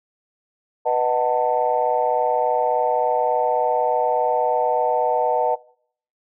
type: chord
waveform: sine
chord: B dominant seventh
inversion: none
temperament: just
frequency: 493.9 / 617.4 / 740.8 / 889 Hz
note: B4 / D#5 / F#5 / A5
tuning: 0 / -14 / +2 / +18 cents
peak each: -22 dBFS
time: 0.85-5.56 s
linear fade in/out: 20 ms
effects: noise-tail reverb RT60 0.6 s tail -22 dB re dry + tanh soft clip ceiling -6 dBFS